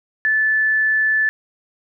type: tone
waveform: sine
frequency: 1745 Hz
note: A6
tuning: 15 cents flat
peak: -14 dBFS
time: 0.25-1.29 s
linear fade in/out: 0 ms
effects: none